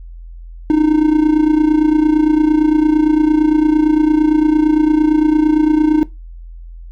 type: tone with amplitude modulation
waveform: triangle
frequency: 307.4 Hz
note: D#4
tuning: 21 cents flat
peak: -4 dBFS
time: 0.7-6.03 s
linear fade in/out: 0 ms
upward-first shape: sine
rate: 28.8 Hz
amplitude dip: 75%
effects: noise-tail reverb RT60 0.2 s tail -19 dB re dry + added 42 Hz sine -30 dBFS peak until 6.91 s